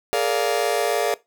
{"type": "chord", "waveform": "40% pulse", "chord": "Bb dominant seventh", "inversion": "third", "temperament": "just", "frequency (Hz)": [419.5, 466.2, 582.7, 699.2], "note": ["Ab4", "Bb4", "D5", "F5"], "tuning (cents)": [17, 0, -14, 2], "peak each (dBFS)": -24, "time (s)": [0.13, 1.14], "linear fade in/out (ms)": 0, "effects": ["noise-tail reverb RT60 0.2 s tail -19 dB re dry"]}